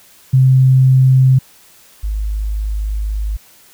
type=tone pair in turn; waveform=sine; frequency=130.81 / 52.08 Hz; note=C3 / G#1; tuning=0 / +6 cents; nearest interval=octave + major third; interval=1594 cents; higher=first; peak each=-6 / -16 dBFS; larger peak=first; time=0.33-1.39 / 2.03-3.37 s; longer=second; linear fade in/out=10 ms; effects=white hiss -46 dBFS RMS until 3.73 s